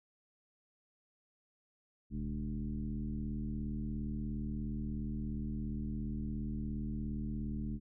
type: tone with frequency modulation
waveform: sine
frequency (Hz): 135.5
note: C#3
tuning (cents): -39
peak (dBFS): -35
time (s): 2.1-7.8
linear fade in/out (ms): 50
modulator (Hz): 77.1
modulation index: 1.7
effects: none